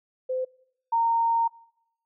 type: tone pair in turn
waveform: sine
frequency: 514 / 921.9 Hz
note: C5 / A#5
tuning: -31 / -19 cents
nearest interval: minor seventh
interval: 1012 cents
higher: second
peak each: -25 / -20 dBFS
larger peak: second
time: 0.29-0.45 / 0.92-1.48 s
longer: second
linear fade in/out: 10 ms
effects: noise-tail reverb RT60 0.8 s tail -24 dB re dry